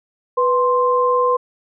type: tone pair together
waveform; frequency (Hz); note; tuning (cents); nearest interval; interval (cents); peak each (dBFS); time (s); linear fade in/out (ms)
sine; 494.1 / 1047; B4 / C6; +1 / +1; octave + minor second; 1300; -16; 0.37-1.37; 10
effects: none